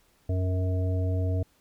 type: harmonic tone with a mistuned harmonic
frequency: 92.5 Hz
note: F#2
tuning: in tune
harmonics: 1 / 3 / 5 / 7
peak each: -24 / -36 / -38 / -38 dBFS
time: 0.29-1.43 s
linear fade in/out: 5 ms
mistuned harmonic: 1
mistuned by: -25 cents
effects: pink hiss -65 dBFS RMS until 1.6 s